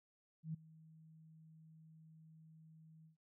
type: tone with ADSR envelope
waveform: sine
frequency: 159.3 Hz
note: D#3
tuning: 41 cents sharp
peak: -38 dBFS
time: 0.43-3.17 s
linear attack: 110 ms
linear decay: 10 ms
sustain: -21 dB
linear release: 120 ms
effects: none